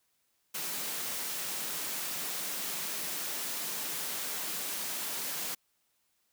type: high-pass noise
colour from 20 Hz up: white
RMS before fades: -36 dBFS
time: 0.54-5.55 s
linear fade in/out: 10 ms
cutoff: 140 Hz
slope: 96 dB/octave
effects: white hiss -75 dBFS RMS until 6.32 s